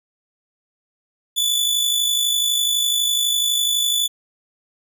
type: tone with amplitude modulation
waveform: sawtooth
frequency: 3471 Hz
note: A7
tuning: 24 cents flat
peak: -12 dBFS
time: 1.36-4.08 s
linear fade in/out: 20 ms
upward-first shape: sine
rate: 52 Hz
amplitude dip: 45%
effects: none